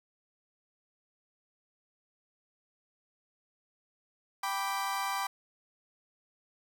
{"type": "chord", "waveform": "35% pulse", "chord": "G major", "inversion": "none", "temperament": "equal", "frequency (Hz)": [784, 987.8, 1174.7], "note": ["G5", "B5", "D6"], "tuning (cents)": [0, 0, 0], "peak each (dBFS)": -34, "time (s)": [4.43, 5.27], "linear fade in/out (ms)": 5, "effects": []}